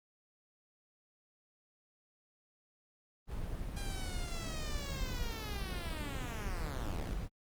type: noise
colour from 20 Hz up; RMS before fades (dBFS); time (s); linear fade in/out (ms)
brown; -39; 3.27-7.29; 50
type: linear sweep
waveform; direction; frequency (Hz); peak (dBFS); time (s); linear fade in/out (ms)
5% pulse; down; 812 to 41; -33; 3.76-7.15; 10
effects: Opus 24 kbps